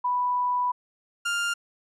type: tone pair in turn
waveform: sine / 30% pulse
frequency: 987.8 / 1400.2 Hz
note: B5 / F6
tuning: 0 / +4 cents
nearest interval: tritone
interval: 604 cents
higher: second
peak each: -22 dBFS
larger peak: neither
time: 0.04-0.72 / 1.25-1.54 s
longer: first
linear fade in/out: 10 ms
effects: resampled to 24000 Hz